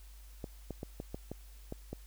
clicks, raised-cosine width 2 ms, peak -26 dBFS, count 8, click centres 0.442 / 0.707 / 0.831 / 1.001 / 1.145 / 1.316 / 1.724 / 1.93 s, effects added 50 Hz sine -50 dBFS peak until 2.06 s + white hiss -62 dBFS RMS until 2.06 s

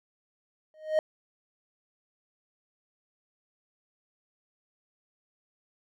triangle tone with exponential growth, 622.3 Hz, D#5, in tune, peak -16 dBFS, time 0.74-0.99 s, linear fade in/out 1 ms, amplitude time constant 54 ms, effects none

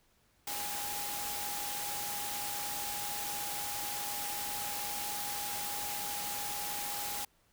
sine tone in noise, 822 Hz, G#5, 18 cents flat, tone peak -42 dBFS, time 0.47-7.25 s, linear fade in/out 5 ms, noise white, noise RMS -38 dBFS, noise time 0.47-7.25 s, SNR -7 dB, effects pink hiss -70 dBFS RMS until 7.52 s

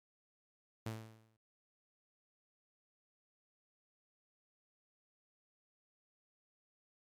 sawtooth tone with exponential decay, 111.1 Hz, A2, 17 cents sharp, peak -34 dBFS, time 0.86-1.37 s, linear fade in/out 5 ms, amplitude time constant 110 ms, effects MP3 96 kbps

